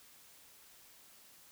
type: silence
effects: white hiss -60 dBFS RMS until 1.51 s